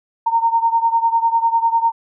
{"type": "beating tone pair", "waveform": "sine", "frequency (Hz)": [916, 926], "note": ["A#5", "A#5"], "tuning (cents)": [-31, -12], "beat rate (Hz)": 10, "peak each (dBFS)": [-15, -18], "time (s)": [0.26, 1.92], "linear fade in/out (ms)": 10, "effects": []}